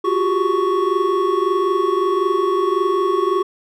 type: tone cluster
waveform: triangle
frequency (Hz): 353.5 / 377.3 / 398.9 / 1112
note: F4 / F#4 / G4 / C#6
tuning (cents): +21 / +34 / +30 / +5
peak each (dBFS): -19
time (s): 0.04-3.43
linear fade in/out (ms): 10
effects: none